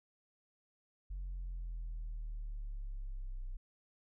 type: exponential sweep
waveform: sine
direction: down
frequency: 46.25 to 30.86 Hz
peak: -37 dBFS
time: 1.1-3.57 s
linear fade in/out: 10 ms
effects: tanh soft clip ceiling -37 dBFS